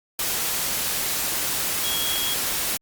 sine tone in noise, 3302 Hz, G#7, 11 cents flat, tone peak -27 dBFS, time 1.84-2.34 s, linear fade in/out 2 ms, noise white, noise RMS -25 dBFS, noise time 0.19-2.77 s, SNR -5 dB, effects Opus 48 kbps

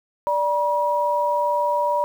sine tone pair together, 587.3 / 960.2 Hz, D5 / B5, 0 / -49 cents, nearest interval major sixth, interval 851 cents, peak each -22 / -20 dBFS, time 0.27-2.04 s, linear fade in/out 0 ms, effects 8-bit

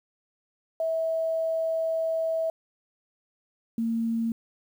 sine tone pair in turn, 650 / 228.4 Hz, E5 / A#3, -24 / -35 cents, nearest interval octave + tritone, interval 1811 cents, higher first, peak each -24 dBFS, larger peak neither, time 0.8-2.5 / 3.78-4.32 s, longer first, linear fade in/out 2 ms, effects 9-bit

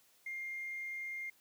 triangle tone with tanh clipping, 2115 Hz, C7, 18 cents sharp, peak -39 dBFS, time 0.26-1.3 s, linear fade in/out 5 ms, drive 4 dB, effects white hiss -68 dBFS RMS until 1.4 s + high-pass 80 Hz 12 dB/octave

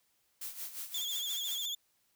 blue noise with tremolo, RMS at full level -40 dBFS, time 0.41-1.66 s, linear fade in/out 5 ms, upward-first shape sine, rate 5.7 Hz, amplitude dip 70%
35% pulse tone with vibrato, 3408 Hz, G#7, 44 cents sharp, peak -33 dBFS, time 0.94-1.75 s, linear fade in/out 5 ms, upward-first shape sine, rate 14 Hz, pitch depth 78 cents each way
effects white hiss -74 dBFS RMS until 2.15 s

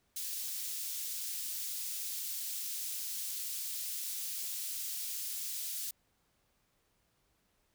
white high-pass noise, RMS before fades -39 dBFS, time 0.16-5.91 s, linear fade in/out 5 ms, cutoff 4000 Hz, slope 12 dB/octave, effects pink hiss -75 dBFS RMS until 7.74 s

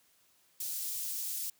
white high-pass noise, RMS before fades -37 dBFS, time 0.6-1.5 s, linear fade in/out 5 ms, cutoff 5700 Hz, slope 12 dB/octave, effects white hiss -68 dBFS RMS until 1.59 s + high-pass 80 Hz 12 dB/octave

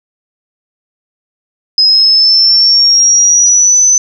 sine exponential sweep, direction up, 5060 to 6110 Hz, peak -4 dBFS, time 1.78-3.98 s, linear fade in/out 2 ms, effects none

